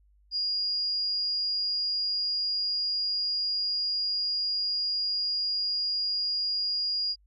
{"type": "tone", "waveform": "sine", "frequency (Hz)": 4851, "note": "D#8", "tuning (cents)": -45, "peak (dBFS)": -26, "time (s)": [0.31, 7.16], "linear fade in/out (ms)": 50, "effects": ["added 50 Hz sine -59 dBFS peak until 7.26 s"]}